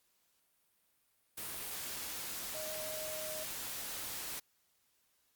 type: tone in noise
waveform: sine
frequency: 622.3 Hz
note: D#5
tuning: in tune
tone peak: -43 dBFS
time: 2.54-3.44 s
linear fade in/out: 10 ms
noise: white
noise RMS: -42 dBFS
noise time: 1.37-4.4 s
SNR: -4 dB
effects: white hiss -75 dBFS RMS until 5.35 s + Opus 48 kbps